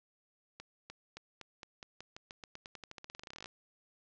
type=accelerating click train; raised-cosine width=0.2 ms; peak=-29 dBFS; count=30; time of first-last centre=0.6-3.459 s; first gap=300 ms; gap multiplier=0.9; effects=resampled to 16000 Hz + 10-bit